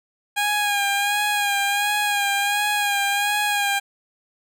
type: tone with vibrato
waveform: 15% pulse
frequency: 816 Hz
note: G#5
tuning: 31 cents flat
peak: -13 dBFS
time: 0.36-3.8 s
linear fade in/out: 20 ms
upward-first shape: sine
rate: 1.4 Hz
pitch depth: 36 cents each way
effects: none